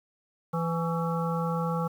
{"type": "harmonic tone with a mistuned harmonic", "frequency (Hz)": 166.9, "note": "E3", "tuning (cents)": 22, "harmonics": [1, 3, 5, 7, 8], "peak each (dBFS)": [-28, -33, -35, -36, -37], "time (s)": [0.53, 1.88], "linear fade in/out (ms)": 10, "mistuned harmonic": 7, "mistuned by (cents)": -60, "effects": ["9-bit"]}